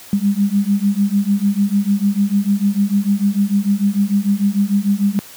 sine beating tone pair, 197.8 / 204.5 Hz, G3 / G#3, +16 / -26 cents, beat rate 6.7 Hz, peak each -16 dBFS, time 0.13-5.19 s, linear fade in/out 0 ms, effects white hiss -39 dBFS RMS until 5.36 s + high-pass 80 Hz 12 dB/octave

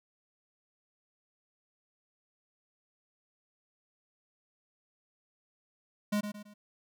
square tone with echo, 207.7 Hz, G#3, in tune, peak -28 dBFS, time 6.12-6.21 s, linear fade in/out 10 ms, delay 110 ms, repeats 3, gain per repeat -8 dB, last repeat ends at 6.54 s, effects none

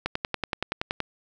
click train, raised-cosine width 0.3 ms, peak -10 dBFS, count 11, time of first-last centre 0.06-1.003 s, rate 10.6 Hz, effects none

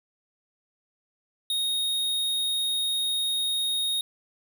square tone, 3729 Hz, A#7, in tune, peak -25 dBFS, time 1.5-4.01 s, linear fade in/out 2 ms, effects none

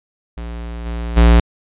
square tone with level steps, 58 Hz, A#1, 8 cents flat, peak -26 / -22 / -7 dBFS, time 0.37-1.4 s, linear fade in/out 5 ms, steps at 0.85 / 1.16 s, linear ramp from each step 20 ms, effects resampled to 8000 Hz

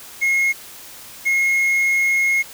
triangle tone pair in turn, 2158 / 2158 Hz, C#7 / C#7, -47 / -47 cents, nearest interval unison, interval 0 cents, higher neither, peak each -13 dBFS, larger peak neither, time 0.21-0.53 / 1.25-2.43 s, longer second, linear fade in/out 20 ms, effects white hiss -39 dBFS RMS until 2.53 s

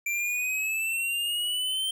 square exponential sweep, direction up, 2349 to 3136 Hz, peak -27 dBFS, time 0.06-1.91 s, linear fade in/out 5 ms, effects none

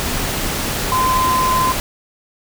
sine tone in noise, 1029 Hz, C6, 29 cents flat, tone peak -14 dBFS, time 0.92-1.72 s, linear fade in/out 0 ms, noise pink, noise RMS -21 dBFS, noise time 0-1.8 s, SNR +4 dB, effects none

